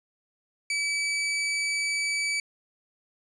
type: tone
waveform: sawtooth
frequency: 2297 Hz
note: D7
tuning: 39 cents flat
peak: -22 dBFS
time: 0.7-2.4 s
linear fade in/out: 2 ms
effects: resampled to 22050 Hz